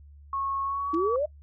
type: tone with pitch glide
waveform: sine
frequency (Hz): 1096 to 1141.9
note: C#6 to D6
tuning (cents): -20 to -49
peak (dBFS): -27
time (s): 0.33-1.16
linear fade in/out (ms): 2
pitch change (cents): +71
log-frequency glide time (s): 0.63-0.97
type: exponential sweep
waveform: sine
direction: up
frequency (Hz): 311.1 to 627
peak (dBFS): -23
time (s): 0.93-1.26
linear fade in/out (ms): 10
type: clicks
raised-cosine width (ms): 0.2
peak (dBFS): -32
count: 2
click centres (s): 0.941 / 0.946
effects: noise-tail reverb RT60 0.1 s tail -21 dB re dry + added 72 Hz sine -47 dBFS peak until 1.42 s